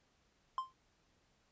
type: tone with exponential decay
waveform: triangle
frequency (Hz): 1046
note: C6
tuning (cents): -1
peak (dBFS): -29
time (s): 0.58-0.73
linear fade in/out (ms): 1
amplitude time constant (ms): 31
effects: pink hiss -74 dBFS RMS until 1.51 s + resampled to 16000 Hz